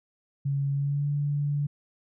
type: tone with pitch glide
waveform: sine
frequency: 139.6 to 144.69 Hz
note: C#3 to D3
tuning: +13 to -25 cents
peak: -24 dBFS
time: 0.45-1.67 s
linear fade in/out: 10 ms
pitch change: +62 cents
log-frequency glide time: 0.72-1.08 s
effects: none